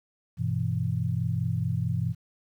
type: chord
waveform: sine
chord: E minor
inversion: first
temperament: just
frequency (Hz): 98.89 / 123.61 / 164.81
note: G2 / B2 / E3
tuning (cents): +16 / +2 / 0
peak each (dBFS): -30 / -28 / -30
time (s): 0.37-2.15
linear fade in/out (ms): 50
effects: 10-bit